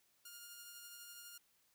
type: tone with tremolo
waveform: 5% pulse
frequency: 1415 Hz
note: F6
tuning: 22 cents sharp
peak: -39 dBFS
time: 0.25-1.38 s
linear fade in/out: 5 ms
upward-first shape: triangle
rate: 12 Hz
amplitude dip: 30%
effects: white hiss -75 dBFS RMS until 1.74 s